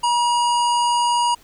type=harmonic tone; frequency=957 Hz; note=A#5; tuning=45 cents sharp; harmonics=1 / 3 / 5 / 7 / 9 / 10; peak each=-16 / -26 / -30 / -33 / -35 / -36 dBFS; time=0.03-1.35 s; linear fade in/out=10 ms; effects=pink hiss -51 dBFS RMS until 1.43 s